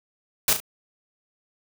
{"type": "noise with echo", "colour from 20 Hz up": "white", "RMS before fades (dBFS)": -19, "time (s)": [0.48, 0.53], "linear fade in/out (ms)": 2, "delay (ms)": 36, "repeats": 2, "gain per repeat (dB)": -8, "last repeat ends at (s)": 0.602, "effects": []}